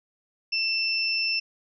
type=tone pair together; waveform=sine; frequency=2670 / 5340 Hz; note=E7 / E8; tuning=+22 / +22 cents; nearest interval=octave; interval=1200 cents; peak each=-26 dBFS; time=0.52-1.4 s; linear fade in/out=10 ms; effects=none